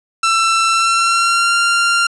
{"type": "tone with pitch glide", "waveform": "sawtooth", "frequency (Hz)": [1338, 1387.6], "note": ["E6", "F6"], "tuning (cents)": [25, -12], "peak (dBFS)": -8, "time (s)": [0.23, 2.07], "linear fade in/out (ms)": 5, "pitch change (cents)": 63, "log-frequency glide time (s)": [0.69, 1.56], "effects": ["resampled to 22050 Hz", "7-bit"]}